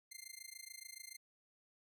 10% pulse tone with amplitude modulation, 2093 Hz, C7, in tune, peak -37 dBFS, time 0.11-1.17 s, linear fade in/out 10 ms, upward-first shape sine, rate 27 Hz, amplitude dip 95%, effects none

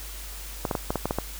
clicks, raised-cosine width 1 ms, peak -11 dBFS, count 8, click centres 0.652 / 0.712 / 0.752 / 0.905 / 0.957 / 1.056 / 1.109 / 1.186 s, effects added 50 Hz sine -38 dBFS peak until 1.39 s + white hiss -41 dBFS RMS until 1.39 s

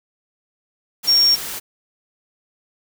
sine tone in noise, 5540 Hz, F8, 15 cents flat, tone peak -11 dBFS, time 1.07-1.36 s, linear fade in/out 20 ms, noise white, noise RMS -29 dBFS, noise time 1.03-1.6 s, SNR +15 dB, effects none

